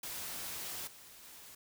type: noise with level steps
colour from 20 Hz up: white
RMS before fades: -42 / -55 / -53 dBFS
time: 0.03-1.55 s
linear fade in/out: 5 ms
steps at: 0.87 / 1.23 s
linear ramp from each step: 5 ms
effects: none